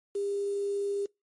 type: tone with quantisation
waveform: sine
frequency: 401.9 Hz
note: G4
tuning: 43 cents sharp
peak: -28 dBFS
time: 0.15-1.06 s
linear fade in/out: 5 ms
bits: 8
effects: noise-tail reverb RT60 0.2 s tail -24 dB re dry + MP3 48 kbps